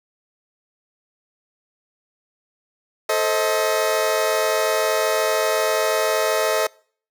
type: chord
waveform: sawtooth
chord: A diminished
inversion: none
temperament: just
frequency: 440 / 528 / 633.6 Hz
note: A4 / C5 / Eb5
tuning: 0 / +16 / +31 cents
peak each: -19 / -21 / -17 dBFS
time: 3.09-6.67 s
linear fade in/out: 5 ms
effects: noise-tail reverb RT60 0.5 s tail -25 dB re dry